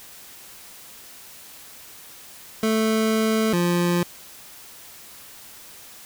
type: tone pair in turn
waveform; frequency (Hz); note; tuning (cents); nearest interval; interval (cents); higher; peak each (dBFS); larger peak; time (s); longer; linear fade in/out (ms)
25% pulse; 220 / 174.61; A3 / F3; 0 / 0; major third; 400; first; -15; neither; 2.63-3.53 / 3.53-4.03; first; 2
effects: white hiss -44 dBFS RMS until 6.05 s